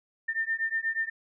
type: beating tone pair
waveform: sine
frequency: 1800 / 1808.3 Hz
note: A6 / A6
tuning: +39 / +47 cents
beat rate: 8.3 Hz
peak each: -30 dBFS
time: 0.28-1.1 s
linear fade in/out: 10 ms
effects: none